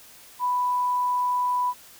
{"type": "tone", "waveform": "sine", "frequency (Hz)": 990, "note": "B5", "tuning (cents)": 4, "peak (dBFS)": -21, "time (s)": [0.39, 1.74], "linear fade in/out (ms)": 50, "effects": ["white hiss -49 dBFS RMS until 1.99 s"]}